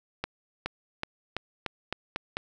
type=accelerating click train; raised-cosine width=0.3 ms; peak=-14 dBFS; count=8; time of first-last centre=0.24-2.369 s; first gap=420 ms; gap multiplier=0.89; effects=none